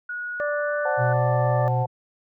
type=tone with pitch glide; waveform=sine; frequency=1455 to 1486.4 Hz; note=F#6 to F#6; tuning=-29 to +7 cents; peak=-28 dBFS; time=0.09-1.13 s; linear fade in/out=5 ms; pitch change=+36 cents; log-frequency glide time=0.35-0.75 s
type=harmonic tone; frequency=587.3 Hz; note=D5; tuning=in tune; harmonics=1 / 2 / 3; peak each=-24 / -33 / -37 dBFS; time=0.4-1.68 s; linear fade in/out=0 ms
type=chord; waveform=sine; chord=F# diminished; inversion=second; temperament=equal; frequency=523.3 / 740 / 880 Hz; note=C5 / F#5 / A5; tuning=0 / 0 / 0 cents; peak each=-29 / -28 / -29 dBFS; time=0.85-1.86 s; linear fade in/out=5 ms
type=tone; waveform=triangle; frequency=123.47 Hz; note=B2; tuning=in tune; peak=-19 dBFS; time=0.97-1.87 s; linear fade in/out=50 ms
effects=none